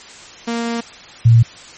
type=tone pair in turn; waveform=sawtooth / sine; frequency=233.1 / 115.78 Hz; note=A#3 / A#2; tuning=0 / -11 cents; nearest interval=octave; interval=1211 cents; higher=first; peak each=-15 / -5 dBFS; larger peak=second; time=0.47-0.81 / 1.25-1.43 s; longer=first; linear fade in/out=10 ms; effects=white hiss -38 dBFS RMS until 1.77 s + MP3 32 kbps